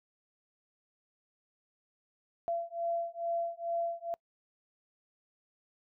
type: beating tone pair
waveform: sine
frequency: 678 / 680.3 Hz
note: E5 / F5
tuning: +49 / -46 cents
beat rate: 2.3 Hz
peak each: -35 / -35 dBFS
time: 2.48-4.14 s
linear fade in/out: 0 ms
effects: noise-tail reverb RT60 0.1 s tail -26 dB re dry